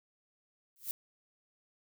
violet noise with exponential growth, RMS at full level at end -32 dBFS, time 0.76-0.91 s, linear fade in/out 0 ms, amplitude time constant 32 ms, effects none

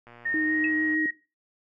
click train, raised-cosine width 0.5 ms, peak -33 dBFS, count 105, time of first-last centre 0.07-0.944 s, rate 119 Hz
sine tone with pitch glide, 1838 to 1887.5 Hz, A#6 to A#6, -25 to +21 cents, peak -25 dBFS, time 0.25-1.11 s, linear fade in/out 10 ms, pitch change +46 cents, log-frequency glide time 0.37-0.66 s
sine tone with vibrato, 311.1 Hz, D#4, in tune, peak -26 dBFS, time 0.34-1.06 s, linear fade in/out 2 ms, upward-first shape sine, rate 6.6 Hz, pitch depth 14 cents each way
sine tone with exponential decay, 2600 Hz, E7, 24 cents flat, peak -26 dBFS, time 0.64-0.74 s, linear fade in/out 2 ms, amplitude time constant 21 ms
effects noise-tail reverb RT60 0.3 s tail -18 dB re dry

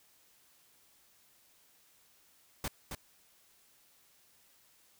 pink noise with echo, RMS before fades -36 dBFS, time 2.64-2.68 s, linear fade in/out 2 ms, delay 270 ms, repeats 1, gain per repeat -5 dB, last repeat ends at 2.95 s, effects white hiss -66 dBFS RMS until 4.99 s

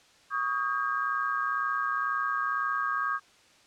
sine tone cluster, 1124 / 1246 / 1611 Hz, C#6 / D#6 / G6, +24 / +2 / +47 cents, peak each -31 dBFS, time 0.3-3.2 s, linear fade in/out 50 ms, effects white hiss -59 dBFS RMS until 3.66 s + low-pass 6000 Hz 12 dB/octave

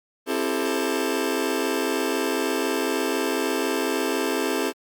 sawtooth chord, A minor seventh, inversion first, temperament just, 264 / 330 / 396 / 440 Hz, C4 / E4 / G4 / A4, +16 / +2 / +18 / 0 cents, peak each -24 dBFS, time 0.26-4.73 s, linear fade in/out 50 ms, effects Opus 32 kbps

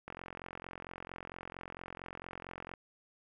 click train, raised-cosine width 0.5 ms, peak -28 dBFS, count 119, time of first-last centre 0.08-2.738 s, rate 44.4 Hz, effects none

